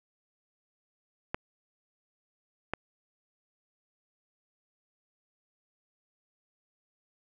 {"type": "clicks", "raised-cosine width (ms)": 0.5, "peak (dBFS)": -15, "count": 2, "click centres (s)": [1.345, 2.736], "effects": []}